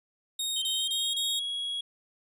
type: tone bursts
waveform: sawtooth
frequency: 3729 Hz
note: A#7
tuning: in tune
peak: -26 dBFS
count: 4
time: 0.39-1.394 s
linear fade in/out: 5 ms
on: 230 ms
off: 28 ms
type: tone with pitch glide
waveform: triangle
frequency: 3136 to 3322 Hz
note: G7 to G#7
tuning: 0 to 0 cents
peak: -29 dBFS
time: 0.56-1.81 s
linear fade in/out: 5 ms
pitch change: +100 cents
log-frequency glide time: 0.74-1.25 s
effects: resampled to 32000 Hz